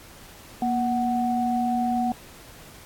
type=tone pair together; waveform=sine; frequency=237.1 / 743.2 Hz; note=A#3 / F#5; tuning=+30 / +7 cents; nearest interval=octave + minor sixth; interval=1977 cents; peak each=-24 dBFS; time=0.62-2.12 s; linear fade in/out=2 ms; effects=pink hiss -47 dBFS RMS until 2.85 s + AAC 64 kbps